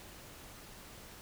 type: silence
effects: pink hiss -52 dBFS RMS until 1.21 s